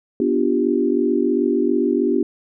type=chord; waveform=sine; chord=G dominant seventh; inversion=first; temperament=equal; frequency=246.9 / 293.7 / 349.2 / 392 Hz; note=B3 / D4 / F4 / G4; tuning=0 / 0 / 0 / 0 cents; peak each=-21 dBFS; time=0.2-2.23 s; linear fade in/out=2 ms; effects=none